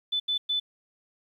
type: tone bursts at uneven times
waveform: sine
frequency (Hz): 3501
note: A7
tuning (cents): -9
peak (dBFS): -24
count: 3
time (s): 0.12-0.2 / 0.28-0.38 / 0.49-0.6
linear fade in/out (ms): 10
effects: 10-bit